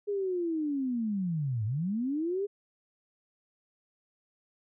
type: linear two-way sweep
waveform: sine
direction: down then up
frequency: 415.3 to 101.8 to 415.3 Hz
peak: -28 dBFS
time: 0.07-2.47 s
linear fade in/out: 20 ms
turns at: 1.65 s
effects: none